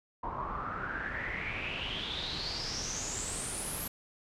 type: noise with low-pass filter sweep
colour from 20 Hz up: pink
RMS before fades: -37 dBFS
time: 0.23-3.88 s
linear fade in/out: 5 ms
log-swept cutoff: 950 to 12000 Hz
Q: 8.4
effects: none